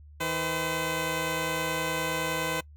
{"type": "tone pair together", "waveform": "10% pulse", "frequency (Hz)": [159.77, 509], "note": ["D#3", "C5"], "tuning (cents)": [46, -48], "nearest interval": "octave + minor sixth", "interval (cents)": 2006, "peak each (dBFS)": [-24, -21], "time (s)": [0.2, 2.61], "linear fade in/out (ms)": 10, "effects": ["noise-tail reverb RT60 0.1 s tail -23 dB re dry", "added 74 Hz sine -47 dBFS peak until 2.76 s"]}